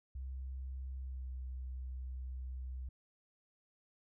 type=tone with pitch glide; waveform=sine; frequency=65.41 to 63.92 Hz; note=C2 to C2; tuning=0 to -40 cents; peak=-40 dBFS; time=0.15-2.89 s; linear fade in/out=5 ms; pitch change=-40 cents; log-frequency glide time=0.98-1.33 s; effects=none

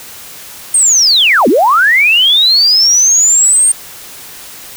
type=linear two-way sweep; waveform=sine; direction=down then up; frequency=8780 to 213.9 to 8780 Hz; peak=-5 dBFS; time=0.74-3.72 s; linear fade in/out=5 ms; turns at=1.48 s; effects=white hiss -31 dBFS RMS until 4.76 s

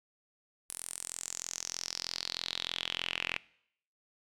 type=tone with band-pass filter sweep; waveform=sawtooth; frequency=43.2 Hz; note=F1; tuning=18 cents flat; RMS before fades=-39 dBFS; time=0.69-3.38 s; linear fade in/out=10 ms; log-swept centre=10000 to 2500 Hz; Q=5.2; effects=noise-tail reverb RT60 0.7 s tail -22 dB re dry

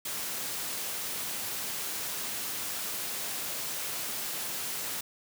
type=high-pass noise; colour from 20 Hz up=white; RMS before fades=-35 dBFS; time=0.05-5.01 s; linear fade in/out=5 ms; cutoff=100 Hz; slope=12 dB/octave; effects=none

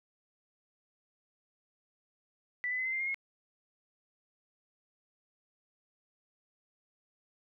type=tone with pitch steps; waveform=sine; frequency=1975.5 / 2005 / 2036 / 2067 / 2098 / 2130 / 2162 Hz; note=B6 / B6 / C7 / C7 / C7 / C7 / C#7; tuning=0 / +26 / -48 / -22 / +4 / +30 / -44 cents; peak=-31 dBFS; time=2.64-3.144 s; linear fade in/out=0 ms; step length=72 ms; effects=none

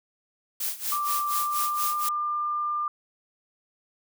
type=noise with tremolo; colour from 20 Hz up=blue; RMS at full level=-28 dBFS; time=0.6-2.09 s; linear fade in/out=5 ms; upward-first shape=sine; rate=4.2 Hz; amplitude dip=85%
type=tone with pitch glide; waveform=sine; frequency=1178 to 1197.2 Hz; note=D6 to D6; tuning=+5 to +33 cents; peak=-25 dBFS; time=0.92-2.88 s; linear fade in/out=2 ms; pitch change=+28 cents; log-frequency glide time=1.28-1.91 s
effects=none

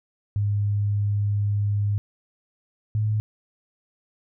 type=tone pair in turn; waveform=sine; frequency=102.5 / 107.15 Hz; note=G#2 / A2; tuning=-22 / -45 cents; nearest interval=minor second; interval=77 cents; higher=second; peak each=-20 dBFS; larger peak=neither; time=0.36-1.98 / 2.95-3.2 s; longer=first; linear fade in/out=0 ms; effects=none

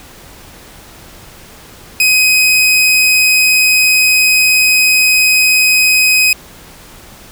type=tone; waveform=sawtooth; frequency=2517 Hz; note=D#7; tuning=19 cents sharp; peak=-4 dBFS; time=2-6.33 s; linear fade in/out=2 ms; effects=pink hiss -37 dBFS RMS until 7.31 s

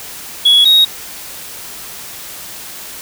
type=tone pair in turn; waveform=sine; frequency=3361 / 3773 Hz; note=G#7 / A#7; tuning=+20 / +20 cents; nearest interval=major second; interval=200 cents; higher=second; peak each=-3 dBFS; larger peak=neither; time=0.45-0.65 / 0.65-0.85 s; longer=neither; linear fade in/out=10 ms; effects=tanh soft clip ceiling -4 dBFS + white hiss -30 dBFS RMS until 3.01 s

